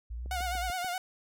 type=linear two-way sweep; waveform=sine; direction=up then down; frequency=55.7 to 65.41 to 55.7 Hz; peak=-35 dBFS; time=0.1-0.71 s; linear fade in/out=10 ms; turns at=0.33 s
type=click train; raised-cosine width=2 ms; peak=-35 dBFS; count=5; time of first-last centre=0.26-0.846 s; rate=6.83 Hz
type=tone with vibrato; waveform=sawtooth; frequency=724 Hz; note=F#5; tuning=38 cents flat; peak=-28 dBFS; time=0.31-0.98 s; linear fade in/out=2 ms; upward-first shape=sine; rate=9.6 Hz; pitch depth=62 cents each way
effects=none